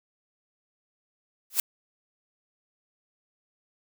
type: noise with exponential growth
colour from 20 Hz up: blue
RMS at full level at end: -18 dBFS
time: 1.5-1.6 s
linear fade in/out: 2 ms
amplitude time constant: 20 ms
effects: none